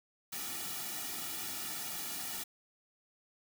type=noise with comb filter; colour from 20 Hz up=white; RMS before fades=-40 dBFS; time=0.32-2.44 s; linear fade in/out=10 ms; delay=1.9 ms; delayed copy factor=-0.85; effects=none